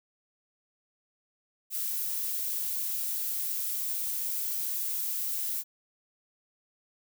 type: noise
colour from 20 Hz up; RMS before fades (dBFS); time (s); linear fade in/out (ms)
violet; -32; 1.7-5.64; 50
effects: none